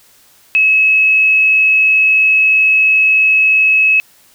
sine tone, 2577 Hz, E7, 40 cents flat, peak -7 dBFS, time 0.55-4 s, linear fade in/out 0 ms, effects white hiss -48 dBFS RMS until 4.34 s

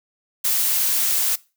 blue noise, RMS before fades -20 dBFS, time 0.44-1.36 s, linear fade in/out 10 ms, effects noise-tail reverb RT60 0.3 s tail -21 dB re dry

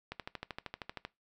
click train, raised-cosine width 0.3 ms, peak -23 dBFS, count 13, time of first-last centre 0.12-1.05 s, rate 12.9 Hz, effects noise-tail reverb RT60 0.2 s tail -20 dB re dry

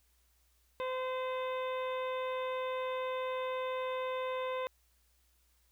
harmonic tone with a mistuned harmonic, 514 Hz, C5, 31 cents flat, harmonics 1 / 2 / 3 / 4 / 5 / 6 / 7, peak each -35 / -39 / -50 / -48 / -49 / -58 / -51 dBFS, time 0.8-4.67 s, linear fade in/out 0 ms, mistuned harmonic 6, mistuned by -17 cents, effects added 60 Hz sine -70 dBFS peak until 5.71 s + white hiss -73 dBFS RMS until 5.71 s

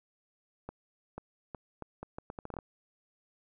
accelerating click train, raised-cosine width 1 ms, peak -26 dBFS, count 13, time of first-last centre 0.69-2.588 s, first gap 490 ms, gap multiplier 0.75, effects none

